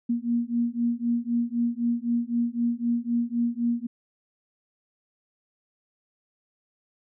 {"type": "beating tone pair", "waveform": "sine", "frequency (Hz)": [234.7, 238.6], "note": ["A#3", "A#3"], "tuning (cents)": [12, 41], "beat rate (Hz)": 3.9, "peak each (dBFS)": -26, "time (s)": [0.09, 3.87], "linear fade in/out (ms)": 10, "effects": []}